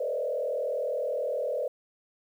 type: tone with frequency modulation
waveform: sine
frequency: 549 Hz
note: C#5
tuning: 17 cents flat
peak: -27 dBFS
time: 0-1.68 s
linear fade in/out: 5 ms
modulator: 39.9 Hz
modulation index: 1.9
effects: 10-bit